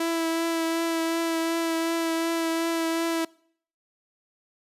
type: tone with vibrato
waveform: sawtooth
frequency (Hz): 330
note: E4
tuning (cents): +2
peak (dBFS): -20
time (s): 0-3.25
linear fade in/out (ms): 5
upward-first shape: triangle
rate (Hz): 2.7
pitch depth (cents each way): 18
effects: noise-tail reverb RT60 0.6 s tail -24 dB re dry + resampled to 32000 Hz